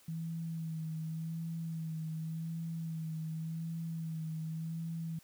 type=tone with vibrato; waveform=sine; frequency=161.9 Hz; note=E3; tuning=31 cents flat; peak=-36 dBFS; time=0.08-5.19 s; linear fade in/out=5 ms; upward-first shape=sine; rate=0.88 Hz; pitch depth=32 cents each way; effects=white hiss -63 dBFS RMS until 5.23 s